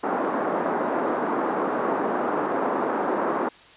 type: band-pass noise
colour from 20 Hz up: pink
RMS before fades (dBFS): -25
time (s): 0.03-3.49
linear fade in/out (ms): 10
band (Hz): 260 to 1300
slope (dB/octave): 24
effects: white hiss -49 dBFS RMS until 3.76 s + resampled to 8000 Hz